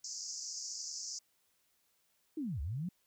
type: band-pass noise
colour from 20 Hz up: white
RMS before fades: -43 dBFS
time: 0.04-1.19 s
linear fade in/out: 5 ms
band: 4800 to 7100 Hz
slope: 96 dB/octave
type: linear two-way sweep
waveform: sine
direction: down then up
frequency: 329.6 to 61.74 to 190.9 Hz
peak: -35 dBFS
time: 2.37-2.89 s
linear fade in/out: 5 ms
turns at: 2.61 s
effects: white hiss -75 dBFS RMS until 3.06 s